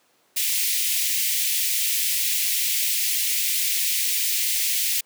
white high-pass noise, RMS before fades -23 dBFS, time 0.36-5.01 s, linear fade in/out 10 ms, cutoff 2000 Hz, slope 48 dB/octave, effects pink hiss -62 dBFS RMS until 5.05 s + high-pass 300 Hz 12 dB/octave

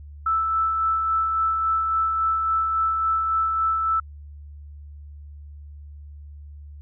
sine tone with tremolo, 1318.5 Hz, E6, in tune, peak -18 dBFS, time 0.26-4 s, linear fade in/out 5 ms, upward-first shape sine, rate 3.6 Hz, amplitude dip 30%, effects added 73 Hz sine -38 dBFS peak until 6.81 s

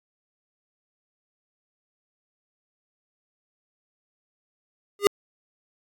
square tone with exponential growth, 406.2 Hz, G#4, 38 cents flat, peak -10 dBFS, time 4.99-5.07 s, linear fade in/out 1 ms, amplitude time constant 16 ms, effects AAC 48 kbps

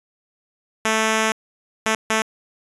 5% pulse tone bursts at uneven times, 220 Hz, A3, in tune, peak -6 dBFS, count 3, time 0.85-1.32 / 1.86-1.95 / 2.1-2.22 s, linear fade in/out 2 ms, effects resampled to 24000 Hz

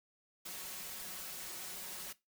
white noise with comb filter, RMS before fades -45 dBFS, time 0.45-2.13 s, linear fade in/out 10 ms, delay 5.4 ms, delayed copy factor +0.75, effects noise-tail reverb RT60 0.2 s tail -18 dB re dry

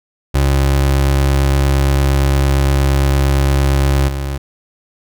30% pulse tone with level steps, 68.7 Hz, C#2, 15 cents flat, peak -8 / -16 dBFS, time 0.34-4.38 s, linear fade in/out 10 ms, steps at 4.08 s, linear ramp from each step 5 ms, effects none

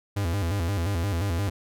45% pulse tone with vibrato, 92 Hz, F#2, 9 cents flat, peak -24 dBFS, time 0.16-1.5 s, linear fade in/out 10 ms, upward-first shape square, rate 5.7 Hz, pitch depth 160 cents each way, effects none

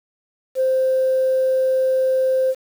sine tone, 522 Hz, C5, 4 cents flat, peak -14 dBFS, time 0.55-2.55 s, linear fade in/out 50 ms, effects tanh soft clip ceiling -10 dBFS + 7-bit

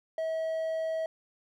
triangle tone, 644 Hz, E5, 41 cents flat, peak -27 dBFS, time 0.18-1.06 s, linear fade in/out 2 ms, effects none

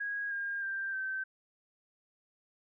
sine tone with pitch steps, 1647 / 1613.1 / 1579.9 / 1547.4 Hz, G#6 / G6 / G6 / G6, -15 / +49 / +13 / -23 cents, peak -33 dBFS, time 0-1.24 s, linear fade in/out 10 ms, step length 310 ms, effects none

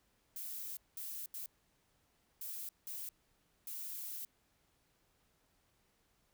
violet noise bursts at uneven times, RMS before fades -44 dBFS, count 6, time 0.36-0.77 / 0.97-1.26 / 1.34-1.46 / 2.41-2.69 / 2.87-3.09 / 3.67-4.25 s, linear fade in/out 2 ms, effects pink hiss -75 dBFS RMS until 6.33 s

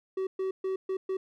triangle tone bursts at uneven times, 380 Hz, F#4, 46 cents sharp, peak -26 dBFS, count 5, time 0.17-0.27 / 0.39-0.51 / 0.64-0.76 / 0.89-0.97 / 1.09-1.17 s, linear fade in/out 5 ms, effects none

